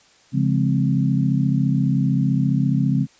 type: chord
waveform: sine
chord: Db major seventh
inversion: none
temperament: equal with one note detuned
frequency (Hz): 138.59 / 172.71 / 207.7 / 261.6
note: Db3 / F3 / Ab3 / C4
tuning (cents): 0 / -19 / 0 / 0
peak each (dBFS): -19 / -23 / -23 / -23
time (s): 0.32-3.07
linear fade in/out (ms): 50
effects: white hiss -54 dBFS RMS until 3.19 s + resampled to 16000 Hz